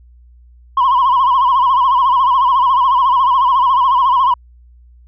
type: tone with vibrato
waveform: sine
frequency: 1027 Hz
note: C6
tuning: 33 cents flat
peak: -7 dBFS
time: 0.77-4.34 s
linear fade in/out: 5 ms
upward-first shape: sine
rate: 14 Hz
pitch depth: 110 cents each way
effects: tanh soft clip ceiling -7 dBFS + added 60 Hz sine -41 dBFS peak until 5.07 s